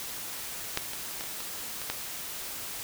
clicks, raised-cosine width 0.2 ms, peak -9 / -20 / -18 / -23 / -22 / -20 / -12 dBFS, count 7, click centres 0.774 / 0.934 / 1.209 / 1.239 / 1.405 / 1.817 / 1.9 s, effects white hiss -38 dBFS RMS until 2.83 s

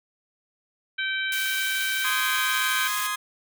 harmonic tone, 774 Hz, G5, 22 cents flat, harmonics 2 / 3 / 4 / 5, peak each -27 / -31 / -33 / -35 dBFS, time 0.98-2.88 s, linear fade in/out 10 ms
white high-pass noise, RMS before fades -32 dBFS, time 1.32-3.07 s, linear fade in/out 2 ms, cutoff 1300 Hz, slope 24 dB/octave
sawtooth chord, Ab major, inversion first, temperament just, 1038.3 / 1245.9 / 1661.2 Hz, C6 / Eb6 / Ab6, -14 / +2 / 0 cents, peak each -27 dBFS, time 2.04-3.16 s, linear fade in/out 10 ms
effects none

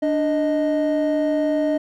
triangle tone pair together, 294.5 / 622.3 Hz, D4 / D#5, +5 / 0 cents, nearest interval octave + minor second, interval 1295 cents, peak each -18 dBFS, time 0.02-1.78 s, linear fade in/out 10 ms, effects tanh soft clip ceiling -9 dBFS

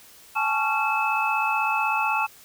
sine tone cluster, 815 / 871 / 1115 / 1373 / 2602 Hz, G#5 / A5 / C#6 / F6 / E7, -33 / -18 / +10 / -30 / -23 cents, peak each -32 / -25 / -29 / -28 / -26 dBFS, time 0.35-2.27 s, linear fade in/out 20 ms, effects white hiss -50 dBFS RMS until 2.44 s

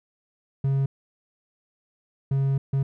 triangle tone bursts at uneven times, 136.5 Hz, C#3, 26 cents flat, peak -18 dBFS, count 3, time 0.64-0.86 / 2.31-2.58 / 2.73-2.83 s, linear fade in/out 5 ms, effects none

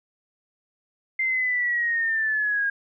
sine linear sweep, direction down, 2093 to 1620 Hz, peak -21 dBFS, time 1.19-2.7 s, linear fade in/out 5 ms, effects none

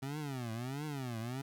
25% pulse tone with vibrato, 130.81 Hz, C3, in tune, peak -34 dBFS, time 0.02-1.42 s, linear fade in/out 10 ms, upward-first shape triangle, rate 1.5 Hz, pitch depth 300 cents each way, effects 11-bit

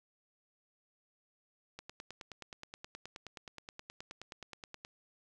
click train, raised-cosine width 0.2 ms, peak -28 dBFS, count 30, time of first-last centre 1.79-4.849 s, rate 9.48 Hz, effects none

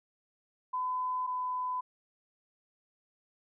sine tone pair in turn, 1010 / 1005.1 Hz, B5 / B5, +39 / +30 cents, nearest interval unison, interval 9 cents, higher first, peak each -30 / -31 dBFS, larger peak first, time 0.73-1.27 / 1.27-1.81 s, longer neither, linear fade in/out 10 ms, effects none

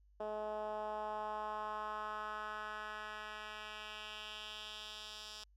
10% pulse tone with band-pass filter sweep, 213 Hz, G#3, 44 cents sharp, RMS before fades -44 dBFS, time 0.2-5.44 s, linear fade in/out 5 ms, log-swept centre 580 to 4600 Hz, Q 2.2, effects added 50 Hz sine -64 dBFS peak until 5.56 s

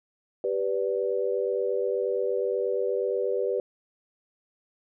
sine chord, G major, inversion none, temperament equal with one note detuned, 392 / 493.9 / 582.3 Hz, G4 / B4 / D5, 0 / 0 / -15 cents, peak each -28 / -27 / -32 dBFS, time 0.44-3.6 s, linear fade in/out 2 ms, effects none

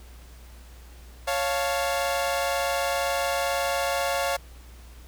sawtooth chord, Db augmented, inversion none, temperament equal, 554.4 / 698.5 / 880 Hz, Db5 / F5 / A5, 0 / 0 / 0 cents, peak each -23 / -24 / -29 dBFS, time 1.27-4.37 s, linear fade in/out 10 ms, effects added 60 Hz sine -44 dBFS peak until 5.07 s + pink hiss -53 dBFS RMS until 5.07 s

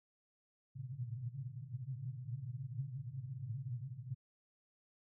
white band-pass noise, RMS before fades -44 dBFS, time 0.75-4.15 s, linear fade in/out 10 ms, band 110 to 140 Hz, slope 96 dB/octave, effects none

